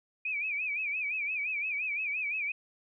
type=tone with vibrato; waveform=sine; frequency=2420 Hz; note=D#7; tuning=49 cents flat; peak=-30 dBFS; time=0.25-2.52 s; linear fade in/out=5 ms; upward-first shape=sine; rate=5.8 Hz; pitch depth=120 cents each way; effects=none